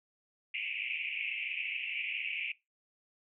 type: band-pass noise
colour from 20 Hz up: pink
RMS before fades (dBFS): -37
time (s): 0.54-2.52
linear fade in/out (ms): 5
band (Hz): 2200 to 2800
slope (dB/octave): 96
effects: noise-tail reverb RT60 0.2 s tail -20 dB re dry